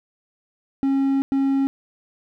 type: tone bursts at uneven times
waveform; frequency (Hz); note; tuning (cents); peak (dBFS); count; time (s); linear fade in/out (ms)
triangle; 272.4; C#4; -30; -15; 2; 0.83-1.22 / 1.32-1.67; 0
effects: none